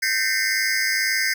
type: tone cluster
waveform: square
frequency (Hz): 1556 / 1817 / 2031 / 2133 / 5030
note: G6 / A#6 / B6 / C7 / D#8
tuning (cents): -13 / -45 / +48 / +33 / +18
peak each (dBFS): -27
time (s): 0.02-1.34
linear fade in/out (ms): 10
effects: none

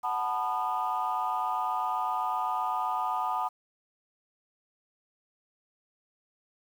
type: chord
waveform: sine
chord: B dominant seventh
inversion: second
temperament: equal with one note detuned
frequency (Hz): 740 / 880 / 987.8 / 1223.8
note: F#5 / A5 / B5 / D#6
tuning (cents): 0 / 0 / 0 / -29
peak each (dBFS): -32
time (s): 0.03-3.49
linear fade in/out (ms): 20
effects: tanh soft clip ceiling -20 dBFS + 9-bit

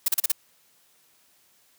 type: noise bursts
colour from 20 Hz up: blue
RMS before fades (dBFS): -21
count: 5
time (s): 0.06-0.319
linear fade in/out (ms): 5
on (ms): 23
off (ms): 36
effects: white hiss -62 dBFS RMS until 1.78 s + high-pass 80 Hz 12 dB/octave

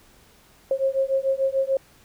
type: beating tone pair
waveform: sine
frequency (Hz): 534 / 540.8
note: C5 / C#5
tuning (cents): +35 / -43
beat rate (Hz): 6.8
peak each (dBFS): -23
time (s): 0.71-1.77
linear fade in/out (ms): 2
effects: pink hiss -55 dBFS RMS until 2.04 s

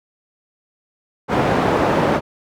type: band-pass noise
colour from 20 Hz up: white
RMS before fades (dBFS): -17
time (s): 1.28-2.21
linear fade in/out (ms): 50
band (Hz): 100 to 800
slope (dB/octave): 12
effects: none

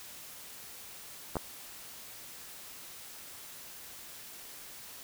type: clicks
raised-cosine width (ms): 1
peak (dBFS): -19 / -17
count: 2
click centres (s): 1.356 / 1.368
effects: white hiss -48 dBFS RMS until 5.03 s

